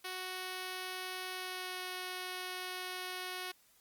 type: tone with pitch glide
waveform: 5% pulse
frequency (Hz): 370 to 367.2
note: F#4 to F#4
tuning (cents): 0 to -13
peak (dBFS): -28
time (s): 0.04-3.52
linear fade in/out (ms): 10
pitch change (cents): -13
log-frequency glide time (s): 1.32-1.82
effects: white hiss -67 dBFS RMS until 3.8 s + Opus 48 kbps